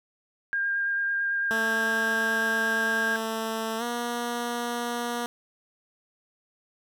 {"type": "tone with vibrato", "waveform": "sine", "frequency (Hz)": 1607, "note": "G6", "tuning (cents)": 43, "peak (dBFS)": -24, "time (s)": [0.53, 3.16], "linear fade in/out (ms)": 0, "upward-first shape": "sine", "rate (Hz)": 9, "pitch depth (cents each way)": 11}
{"type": "tone with pitch glide", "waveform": "10% pulse", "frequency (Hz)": [223, 239], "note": ["A3", "A#3"], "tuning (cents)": [23, 43], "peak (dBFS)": -20, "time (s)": [1.51, 5.26], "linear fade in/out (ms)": 0, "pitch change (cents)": 120, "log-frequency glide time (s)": [3.78, 3.83]}
{"effects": []}